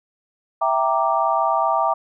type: chord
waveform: sine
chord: E half-diminished seventh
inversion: none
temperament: equal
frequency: 659.3 / 784 / 932.3 / 1174.7 Hz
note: E5 / G5 / Bb5 / D6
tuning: 0 / 0 / 0 / 0 cents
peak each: -22 dBFS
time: 0.61-1.94 s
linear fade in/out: 10 ms
effects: none